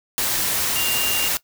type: tone in noise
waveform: sine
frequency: 2798 Hz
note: F7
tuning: 3 cents sharp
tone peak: -23 dBFS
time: 0.76-1.28 s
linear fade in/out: 0 ms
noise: white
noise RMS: -22 dBFS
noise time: 0.18-1.37 s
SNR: -4 dB
effects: noise-tail reverb RT60 0.1 s tail -18 dB re dry